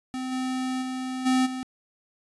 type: tone with level steps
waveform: square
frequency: 257.7 Hz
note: C4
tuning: 26 cents flat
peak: -30 / -27 / -30 / -20 / -31 dBFS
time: 0.14-1.63 s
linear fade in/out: 0 ms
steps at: 0.31 / 0.81 / 1.25 / 1.45 s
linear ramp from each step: 20 ms
effects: resampled to 24000 Hz